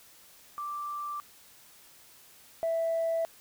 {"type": "tone pair in turn", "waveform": "sine", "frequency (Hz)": [1174.7, 659.3], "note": ["D6", "E5"], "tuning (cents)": [0, 0], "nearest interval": "minor seventh", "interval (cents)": 1000, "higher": "first", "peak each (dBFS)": [-33, -25], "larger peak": "second", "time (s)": [[0.58, 1.2], [2.63, 3.25]], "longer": "neither", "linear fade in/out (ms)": 0, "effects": ["tanh soft clip ceiling -23 dBFS", "white hiss -56 dBFS RMS until 3.4 s"]}